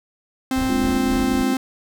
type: tone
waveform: 45% pulse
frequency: 261.6 Hz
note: C4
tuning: in tune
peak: -19 dBFS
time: 0.51-1.57 s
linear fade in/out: 2 ms
type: noise with tremolo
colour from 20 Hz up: brown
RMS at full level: -27 dBFS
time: 0.55-1.44 s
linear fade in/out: 20 ms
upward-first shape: sine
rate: 3.6 Hz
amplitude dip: 60%
type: chord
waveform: sine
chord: Bb dominant seventh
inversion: third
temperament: equal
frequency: 207.7 / 233.1 / 293.7 / 349.2 Hz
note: Ab3 / Bb3 / D4 / F4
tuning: 0 / 0 / 0 / 0 cents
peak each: -25 / -31 / -30 / -26 dBFS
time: 0.69-1.54 s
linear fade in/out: 5 ms
effects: none